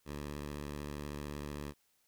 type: tone with vibrato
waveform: 10% pulse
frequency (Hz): 73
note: D2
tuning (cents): -10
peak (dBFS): -32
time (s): 0.05-1.74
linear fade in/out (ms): 50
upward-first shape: square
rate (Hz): 16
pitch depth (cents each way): 26
effects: white hiss -74 dBFS RMS until 2.07 s